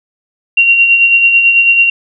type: tone with tremolo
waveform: sine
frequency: 2755 Hz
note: F7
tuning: 24 cents flat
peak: -3 dBFS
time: 0.57-1.9 s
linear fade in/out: 5 ms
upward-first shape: sine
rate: 9.1 Hz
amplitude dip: 45%
effects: none